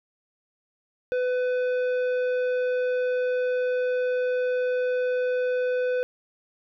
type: tone with tanh clipping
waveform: sine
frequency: 501 Hz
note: B4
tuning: 25 cents sharp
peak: -24 dBFS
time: 1.12-6.03 s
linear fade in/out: 0 ms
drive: 10 dB
effects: none